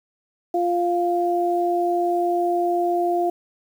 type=tone pair together; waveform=sine; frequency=349.2 / 698.5 Hz; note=F4 / F5; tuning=0 / 0 cents; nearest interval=octave; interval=1200 cents; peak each=-21 dBFS; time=0.54-3.3 s; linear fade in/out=5 ms; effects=8-bit